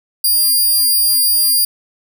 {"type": "tone", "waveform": "5% pulse", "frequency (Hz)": 4799, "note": "D8", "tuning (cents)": 37, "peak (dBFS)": -4, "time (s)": [0.24, 1.65], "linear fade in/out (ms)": 5, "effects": []}